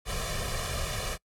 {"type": "noise with comb filter", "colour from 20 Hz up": "pink", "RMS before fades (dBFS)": -32, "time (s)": [0.05, 1.18], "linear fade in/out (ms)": 50, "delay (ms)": 1.7, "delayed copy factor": 0.85, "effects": ["noise-tail reverb RT60 0.1 s tail -25 dB re dry", "low-pass 11000 Hz 12 dB/octave"]}